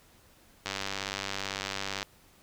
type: click train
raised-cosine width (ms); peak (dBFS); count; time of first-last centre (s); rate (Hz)
0.2; -15; 135; 0.66-2.029; 97.9
effects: pink hiss -60 dBFS RMS until 2.42 s